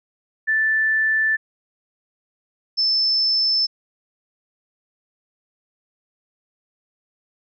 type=tone pair in turn; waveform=sine; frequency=1760 / 5274 Hz; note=A6 / E8; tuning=0 / 0 cents; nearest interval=octave + perfect fifth; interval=1900 cents; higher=second; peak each=-16 dBFS; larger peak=neither; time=0.47-1.37 / 2.77-3.67 s; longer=neither; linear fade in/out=20 ms; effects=none